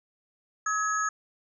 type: tone cluster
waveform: sine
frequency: 1278 / 1674 / 6620 Hz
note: D#6 / G#6 / G#8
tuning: +46 / +13 / -6 cents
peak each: -27 / -31 / -33 dBFS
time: 0.66-1.09 s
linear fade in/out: 5 ms
effects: none